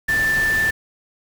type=tone in noise; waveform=sine; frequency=1769 Hz; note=A6; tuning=9 cents sharp; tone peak=-16 dBFS; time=0.08-0.71 s; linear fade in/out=10 ms; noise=pink; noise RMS=-29 dBFS; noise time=0.08-0.71 s; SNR=+10 dB; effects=none